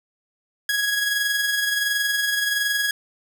sawtooth tone with amplitude modulation, 1661.2 Hz, G#6, in tune, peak -15 dBFS, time 0.69-2.91 s, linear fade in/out 2 ms, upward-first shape sine, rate 21.4 Hz, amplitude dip 40%, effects none

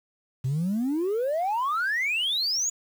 sine exponential sweep, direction up, 123.47 to 6980 Hz, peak -22 dBFS, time 0.44-2.7 s, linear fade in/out 10 ms, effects tanh soft clip ceiling -20 dBFS + 8-bit

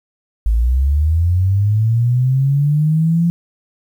sine linear sweep, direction up, 52.2 to 172.4 Hz, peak -11 dBFS, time 0.46-3.3 s, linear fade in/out 0 ms, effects 8-bit

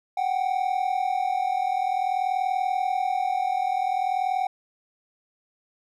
triangle tone pair together, 740 / 780.5 Hz, F#5 / G5, 0 / -8 cents, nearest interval minor second, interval 92 cents, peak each -23 / -24 dBFS, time 0.17-4.47 s, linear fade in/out 5 ms, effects none

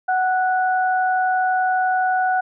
sine tone pair together, 744.7 / 1474 Hz, F#5 / F#6, +11 / -7 cents, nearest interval octave, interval 1182 cents, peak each -17 / -23 dBFS, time 0.08-2.41 s, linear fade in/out 10 ms, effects none

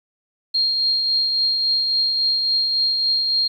sine tone with tremolo, 4223 Hz, C8, 15 cents sharp, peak -15 dBFS, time 0.54-3.48 s, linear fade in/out 10 ms, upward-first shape triangle, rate 3.6 Hz, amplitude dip 35%, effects 9-bit

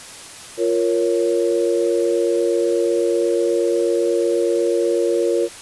sine chord, Bb minor, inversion second, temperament equal, 349.2 / 466.2 / 554.4 Hz, F4 / Bb4 / Db5, 0 / 0 / 0 cents, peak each -19 / -19 / -22 dBFS, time 0.57-5.49 s, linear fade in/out 50 ms, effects white hiss -37 dBFS RMS until 5.61 s + resampled to 24000 Hz

